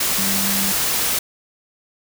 sine tone in noise, 196 Hz, G3, in tune, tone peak -25 dBFS, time 0.18-0.72 s, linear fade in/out 5 ms, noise white, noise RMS -20 dBFS, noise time 0-1.19 s, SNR -8 dB, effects none

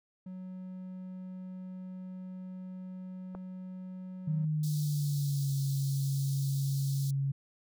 triangle tone, 185 Hz, F#3, in tune, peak -38 dBFS, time 0.26-4.45 s, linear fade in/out 5 ms
click, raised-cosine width 1 ms, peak -29 dBFS, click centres 3.35 s
sine tone with pitch glide, 155.56 to 137.79 Hz, D#3 to C#3, 0 to -10 cents, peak -28 dBFS, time 4.27-7.32 s, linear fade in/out 10 ms, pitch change -210 cents, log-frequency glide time 4.42-5.55 s
pink high-pass noise, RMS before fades -46 dBFS, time 4.63-7.11 s, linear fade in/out 5 ms, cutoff 3900 Hz, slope 48 dB/octave
effects none

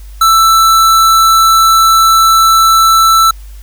square tone, 1325 Hz, E6, 9 cents sharp, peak -5 dBFS, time 0.21-3.31 s, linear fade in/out 5 ms, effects added 50 Hz sine -27 dBFS peak until 3.62 s + white hiss -44 dBFS RMS until 3.62 s

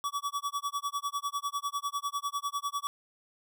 square tone with tremolo, 1140 Hz, C#6, 48 cents sharp, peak -29 dBFS, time 0.04-2.87 s, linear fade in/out 0 ms, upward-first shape sine, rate 10 Hz, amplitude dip 100%, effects none

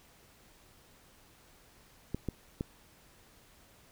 clicks, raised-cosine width 3 ms, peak -20 dBFS, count 3, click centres 2.146 / 2.287 / 2.609 s, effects pink hiss -61 dBFS RMS until 3.91 s

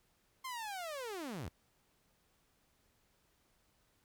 sawtooth linear sweep, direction down, 1066 to 58.27 Hz, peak -37 dBFS, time 0.44-1.49 s, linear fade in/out 10 ms, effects pink hiss -74 dBFS RMS until 4.04 s

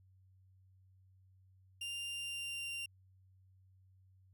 40% pulse tone with pitch glide, 2794 to 2776 Hz, F7 to F7, 0 to -11 cents, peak -39 dBFS, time 1.81-2.86 s, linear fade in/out 5 ms, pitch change -11 cents, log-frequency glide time 2.07-2.7 s, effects added 94 Hz sine -63 dBFS peak until 4.33 s

